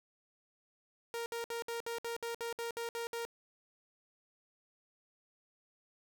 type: tone bursts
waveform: sawtooth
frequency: 466.2 Hz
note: A#4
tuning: in tune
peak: -33 dBFS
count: 12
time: 1.14-3.251 s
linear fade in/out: 0 ms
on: 120 ms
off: 61 ms
effects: none